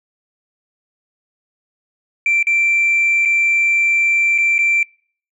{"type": "tone with dropouts", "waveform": "sine", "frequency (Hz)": 2349, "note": "D7", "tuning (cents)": 0, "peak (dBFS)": -11, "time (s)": [2.26, 4.83], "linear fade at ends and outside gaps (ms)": 2, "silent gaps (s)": [[2.428, 2.469], [3.252, 3.256], [4.38, 4.384], [4.582, 4.589]], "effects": ["noise-tail reverb RT60 0.5 s tail -26 dB re dry", "tanh soft clip ceiling -9 dBFS"]}